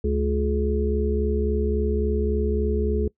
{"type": "harmonic tone with a mistuned harmonic", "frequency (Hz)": 72, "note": "D2", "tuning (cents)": -34, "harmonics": [1, 3, 5, 6], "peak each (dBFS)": [-23, -28, -30, -25], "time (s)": [0.04, 3.08], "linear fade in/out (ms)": 5, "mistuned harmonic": 6, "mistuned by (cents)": -34, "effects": ["noise-tail reverb RT60 0.1 s tail -22 dB re dry"]}